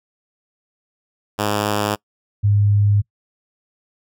5% pulse / sine tone pair in turn, 104 / 102.51 Hz, G#2 / G#2, +3 / -22 cents, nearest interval unison, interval 25 cents, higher first, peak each -7 / -12 dBFS, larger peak first, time 1.38-1.96 / 2.43-3.02 s, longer second, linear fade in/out 20 ms, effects noise-tail reverb RT60 0.1 s tail -24 dB re dry

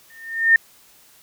sine tone with exponential growth, 1820 Hz, A#6, 42 cents flat, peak -7 dBFS, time 0.1-0.56 s, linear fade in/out 2 ms, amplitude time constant 100 ms, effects white hiss -52 dBFS RMS until 1.22 s

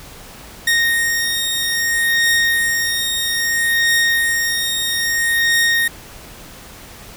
sawtooth beating tone pair, 1857 / 1857.61 Hz, A#6 / A#6, -7 / -7 cents, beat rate 0.61 Hz, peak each -13 / -17 dBFS, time 0.67-5.88 s, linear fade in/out 5 ms, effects pink hiss -38 dBFS RMS until 7.16 s

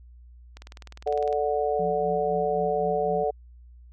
click train, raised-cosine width 0.2 ms, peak -26 dBFS, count 16, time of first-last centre 0.57-1.328 s, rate 19.8 Hz
harmonic tone, 146.83 Hz, D3, in tune, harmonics 3 / 4 / 5, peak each -26 / -28 / -27 dBFS, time 1.06-3.31 s, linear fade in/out 10 ms
sine tone with tremolo, 174.9 Hz, F3, 3 cents sharp, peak -31 dBFS, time 1.79-3.24 s, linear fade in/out 5 ms, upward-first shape sine, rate 3.9 Hz, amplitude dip 60%
effects added 60 Hz sine -46 dBFS peak until 3.92 s

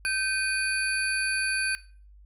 sine tone cluster, 1547 / 2465 / 4547 / 10920 Hz, G6 / D#7 / C#8 / F9, -23 / -17 / +43 / -40 cents, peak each -28 / -28 / -34 / -34 dBFS, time 0.05-1.75 s, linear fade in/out 0 ms, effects noise-tail reverb RT60 0.4 s tail -18 dB re dry + added 50 Hz sine -49 dBFS peak until 2.25 s

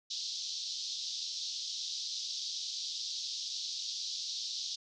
pink band-pass noise, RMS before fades -39 dBFS, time 0.1-4.76 s, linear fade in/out 10 ms, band 3600 to 5900 Hz, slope 48 dB/octave, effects none

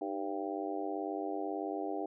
harmonic tone with a mistuned harmonic, 98.2 Hz, G2, 4 cents sharp, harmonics 3 / 4 / 5 / 6 / 7 / 8, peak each -39 / -40 / -44 / -46 / -41 / -42 dBFS, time 0.01-2.06 s, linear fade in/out 5 ms, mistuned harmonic 3, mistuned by +61 cents, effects none

